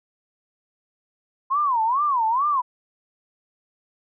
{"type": "tone with vibrato", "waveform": "sine", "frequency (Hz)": 1026, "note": "C6", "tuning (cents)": -34, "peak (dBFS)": -18, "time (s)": [1.5, 2.62], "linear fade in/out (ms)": 20, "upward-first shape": "sine", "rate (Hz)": 2.3, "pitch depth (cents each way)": 270, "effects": []}